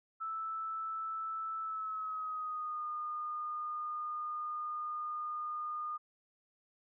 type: tone with pitch glide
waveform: sine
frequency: 1316 to 1220.8 Hz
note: E6 to D#6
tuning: -3 to -33 cents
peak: -36 dBFS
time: 0.2-5.98 s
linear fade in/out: 20 ms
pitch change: -130 cents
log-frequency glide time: 1.61-2.85 s
effects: none